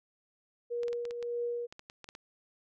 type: tone with tremolo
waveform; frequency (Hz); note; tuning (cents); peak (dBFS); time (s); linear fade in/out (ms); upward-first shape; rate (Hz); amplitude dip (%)
sine; 477.1; A#4; +40; -30; 0.7-1.67; 20; triangle; 1.7; 55
type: clicks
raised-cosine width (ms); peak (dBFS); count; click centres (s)
0.2; -29; 12; 0.833 / 0.882 / 0.93 / 1.053 / 1.109 / 1.227 / 1.725 / 1.794 / 1.899 / 2.043 / 2.089 / 2.151
effects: none